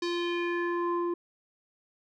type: tone with low-pass filter sweep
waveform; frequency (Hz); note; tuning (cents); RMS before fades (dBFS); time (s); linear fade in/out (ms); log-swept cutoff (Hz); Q
square; 346.7; F4; -13; -30; 0.02-1.14; 5; 4800 to 740; 2.7
effects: none